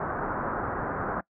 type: low-pass noise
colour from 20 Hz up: white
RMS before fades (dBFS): -31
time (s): 0-1.21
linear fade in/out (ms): 5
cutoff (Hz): 1500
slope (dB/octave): 48
effects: noise-tail reverb RT60 0.1 s tail -22 dB re dry